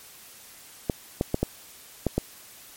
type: clicks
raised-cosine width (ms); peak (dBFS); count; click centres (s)
2; -9; 6; 0.898 / 1.211 / 1.344 / 1.43 / 2.067 / 2.18
effects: white hiss -48 dBFS RMS until 2.76 s + MP3 64 kbps